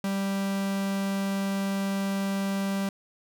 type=tone; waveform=45% pulse; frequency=196.1 Hz; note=G3; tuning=1 cent sharp; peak=-26 dBFS; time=0.04-2.89 s; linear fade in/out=2 ms; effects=none